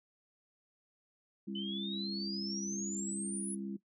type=harmonic tone; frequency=66.9 Hz; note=C2; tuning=39 cents sharp; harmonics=3 / 4 / 5; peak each=-39 / -47 / -44 dBFS; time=1.47-3.77 s; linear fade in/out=10 ms
type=exponential sweep; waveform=sine; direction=up; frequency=2998 to 10380 Hz; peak=-39 dBFS; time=1.55-3.55 s; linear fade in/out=5 ms
effects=noise-tail reverb RT60 0.1 s tail -17 dB re dry